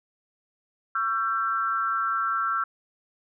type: tone with amplitude modulation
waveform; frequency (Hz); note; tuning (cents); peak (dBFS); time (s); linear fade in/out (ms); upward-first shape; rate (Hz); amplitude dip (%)
sine; 1345; E6; +34; -19; 0.95-2.64; 5; sine; 225; 90
effects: none